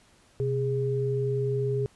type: tone pair together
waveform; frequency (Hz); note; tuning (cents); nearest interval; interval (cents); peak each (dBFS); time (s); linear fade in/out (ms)
sine; 127.7 / 411.4; C3 / G#4; -42 / -16; octave + minor sixth; 2026; -27; 0.4-1.86; 0
effects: pink hiss -60 dBFS RMS until 1.95 s + resampled to 24000 Hz